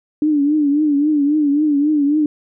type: tone with vibrato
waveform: sine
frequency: 294.4 Hz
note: D4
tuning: 4 cents sharp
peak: -12 dBFS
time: 0.22-2.26 s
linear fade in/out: 2 ms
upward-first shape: triangle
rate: 3.7 Hz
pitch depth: 99 cents each way
effects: none